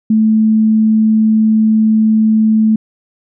sine tone, 218.5 Hz, A3, 12 cents flat, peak -7 dBFS, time 0.1-2.76 s, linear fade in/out 5 ms, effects none

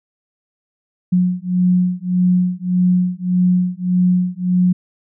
sine beating tone pair, 179.9 / 181.6 Hz, F#3 / F#3, -48 / -32 cents, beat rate 1.7 Hz, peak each -16 dBFS, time 1.12-4.73 s, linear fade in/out 10 ms, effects none

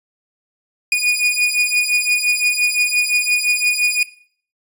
40% pulse beating tone pair, 2455 / 2460.8 Hz, D#7 / D#7, -24 / -20 cents, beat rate 5.8 Hz, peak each -16 dBFS, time 0.92-4.03 s, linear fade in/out 2 ms, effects noise-tail reverb RT60 0.5 s tail -17 dB re dry + resampled to 32000 Hz

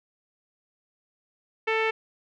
sawtooth tone with low-pass filter, 443.3 Hz, A4, 13 cents sharp, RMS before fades -25 dBFS, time 1.67-1.91 s, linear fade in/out 10 ms, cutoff 2400 Hz, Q 3.7, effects none

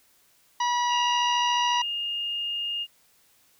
harmonic tone, 969 Hz, B5, 33 cents flat, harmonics 1 / 2 / 3 / 4 / 5 / 6, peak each -23 / -33 / -34 / -39 / -41 / -37 dBFS, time 0.6-1.82 s, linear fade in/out 5 ms
sine tone, 2833 Hz, F7, 24 cents sharp, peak -27 dBFS, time 0.88-2.87 s, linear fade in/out 50 ms
effects white hiss -62 dBFS RMS until 3.59 s

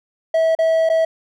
triangle tone with dropouts, 649 Hz, E5, 27 cents flat, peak -11 dBFS, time 0.34-1.05 s, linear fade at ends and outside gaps 5 ms, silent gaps 0.551-0.588 / 0.891-0.898 s, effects none

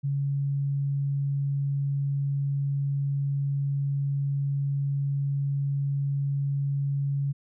sine tone, 140 Hz, C#3, 18 cents sharp, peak -24 dBFS, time 0.03-7.33 s, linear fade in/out 20 ms, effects none

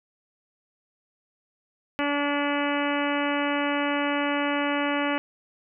harmonic tone with a mistuned harmonic, 287.7 Hz, D4, 36 cents flat, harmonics 1 / 2 / 3 / 4 / 5 / 6 / 7 / 8 / 9 / 10, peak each -27 / -30 / -32 / -33 / -34 / -35 / -35 / -36 / -37 / -37 dBFS, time 1.99-5.18 s, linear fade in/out 0 ms, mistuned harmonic 10, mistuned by +32 cents, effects none

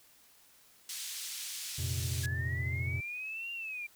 white band-pass noise, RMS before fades -41 dBFS, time 0.89-2.26 s, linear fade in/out 2 ms, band 2900 to 8800 Hz, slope 12 dB/octave
triangle chord, F suspended fourth, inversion none, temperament just, 87.31 / 116.41 / 130.96 Hz, F2 / Bb2 / C3, 0 / -2 / +2 cents, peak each -33 / -36 / -36 dBFS, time 1.78-3.01 s, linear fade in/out 10 ms
sine linear two-way sweep, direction up then down, 1656 to 2794 to 2353 Hz, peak -37 dBFS, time 2.23-3.87 s, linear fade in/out 10 ms, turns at 3.52 s
effects white hiss -62 dBFS RMS until 3.95 s

